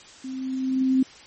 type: tone with level ramp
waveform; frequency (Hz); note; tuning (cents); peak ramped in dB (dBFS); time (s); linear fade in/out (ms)
sine; 261.6; C4; 0; -31 to -15; 0.24-1.03; 5
effects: white hiss -47 dBFS RMS until 1.26 s + MP3 32 kbps